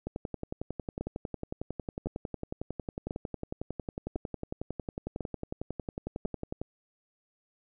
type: two click trains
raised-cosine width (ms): 2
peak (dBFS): -21 / -20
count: 73 / 6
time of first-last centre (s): 0.07-6.615 / 1.01-6.257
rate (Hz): 11 / 0.953
effects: none